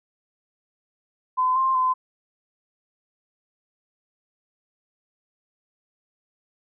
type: tone with pitch steps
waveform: sine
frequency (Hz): 1020 / 1053 / 1025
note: C6 / C6 / C6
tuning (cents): -44 / +11 / -36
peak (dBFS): -18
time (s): 1.37-1.94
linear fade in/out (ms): 20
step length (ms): 190
effects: none